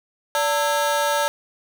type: ring-modulated tone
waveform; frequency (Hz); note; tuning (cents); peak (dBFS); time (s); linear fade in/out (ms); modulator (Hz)
30% pulse; 740; F#5; 0; -13; 0.35-1.28; 0; 162
effects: none